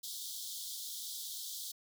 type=high-pass noise; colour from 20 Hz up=pink; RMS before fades=-43 dBFS; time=0.03-1.72 s; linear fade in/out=10 ms; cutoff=3300 Hz; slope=96 dB/octave; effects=none